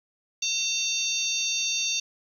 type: harmonic tone with a mistuned harmonic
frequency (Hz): 905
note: A5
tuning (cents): +48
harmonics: 3 / 4 / 5 / 6 / 7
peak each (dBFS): -31 / -31 / -31 / -31 / -31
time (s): 0.42-2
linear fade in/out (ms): 5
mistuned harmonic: 6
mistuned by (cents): +91
effects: 9-bit